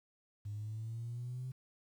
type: exponential sweep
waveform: sine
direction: up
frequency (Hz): 102.3 to 130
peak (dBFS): -38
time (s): 0.45-1.52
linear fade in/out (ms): 10
effects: tanh soft clip ceiling -34 dBFS + 11-bit